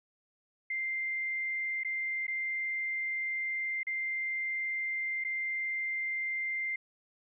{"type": "tone with dropouts", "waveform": "sine", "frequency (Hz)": 2093, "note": "C7", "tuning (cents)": 0, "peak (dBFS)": -31, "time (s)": [0.7, 6.76], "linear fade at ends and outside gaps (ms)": 5, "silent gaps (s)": [[1.835, 1.847], [2.268, 2.279], [3.832, 3.868], [5.24, 5.247]], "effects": []}